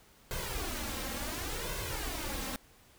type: noise with flanger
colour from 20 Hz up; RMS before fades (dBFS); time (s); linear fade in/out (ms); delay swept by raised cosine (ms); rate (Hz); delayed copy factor
pink; -37; 0.31-2.56; 0; 1.9 to 3.8; 0.69; +0.7
effects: pink hiss -61 dBFS RMS until 2.98 s